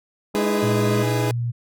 harmonic tone, 207.7 Hz, G#3, in tune, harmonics 1 / 2 / 3 / 4 / 5 / 6, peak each -24 / -30 / -32 / -32 / -35 / -36 dBFS, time 0.34-1.04 s, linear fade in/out 20 ms
30% pulse chord, E major seventh, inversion third, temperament equal with one note detuned, 304.9 / 329.6 / 415.3 / 493.9 Hz, D#4 / E4 / G#4 / B4, -35 / 0 / 0 / 0 cents, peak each -25 / -27 / -23 / -26 dBFS, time 0.35-1.31 s, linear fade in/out 0 ms
sine tone with pitch glide, 114.7 to 118.95 Hz, A#2 to A#2, -28 to +35 cents, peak -21 dBFS, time 0.62-1.52 s, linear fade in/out 20 ms, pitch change +63 cents, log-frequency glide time 0.87-1.11 s
effects none

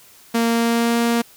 sawtooth tone with pitch glide, 231.2 to 234.3 Hz, A#3 to A#3, -14 to +9 cents, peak -12 dBFS, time 0.34-1.22 s, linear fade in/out 10 ms, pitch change +23 cents, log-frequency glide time 0.47-0.99 s, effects white hiss -48 dBFS RMS until 1.36 s

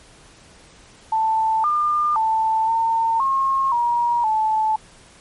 sine tone with pitch steps, 884 / 1203 / 885 / 907 / 1078 / 951 / 871 Hz, A5 / D6 / A5 / A#5 / C#6 / A#5 / A5, +8 / +41 / +10 / -48 / -49 / +34 / -18 cents, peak -16 dBFS, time 1.12-4.76 s, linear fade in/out 5 ms, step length 520 ms, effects pink hiss -48 dBFS RMS until 5.2 s + MP3 48 kbps

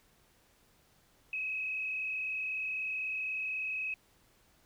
sine tone with frequency modulation, 2556 Hz, D#7, 46 cents sharp, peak -33 dBFS, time 1.33-3.94 s, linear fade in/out 2 ms, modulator 36.2 Hz, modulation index 1.3, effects pink hiss -67 dBFS RMS until 4.65 s

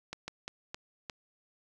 slowing click train, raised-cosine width 0.2 ms, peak -21 dBFS, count 5, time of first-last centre 0.13-1.098 s, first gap 150 ms, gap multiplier 1.33, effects none

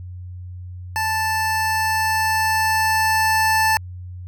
25% pulse tone with level ramp, 880 Hz, A5, in tune, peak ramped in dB -16 to -11 dBFS, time 0.96-3.77 s, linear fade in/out 0 ms, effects added 90 Hz sine -31 dBFS peak until 4.27 s

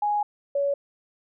sine tone pair in turn, 830.6 / 563.7 Hz, G#5 / C#5, 0 / +29 cents, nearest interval perfect fifth, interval 671 cents, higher first, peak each -21 dBFS, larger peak neither, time 0.02-0.23 / 0.55-0.74 s, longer first, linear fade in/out 5 ms, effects none

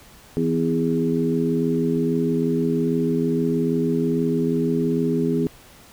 harmonic tone with a mistuned harmonic, 82.41 Hz, E2, in tune, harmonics 2 / 3 / 4 / 5, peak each -24 / -22 / -27 / -24 dBFS, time 0.37-5.47 s, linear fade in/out 0 ms, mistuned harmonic 3, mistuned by +27 cents, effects pink hiss -48 dBFS RMS until 5.92 s

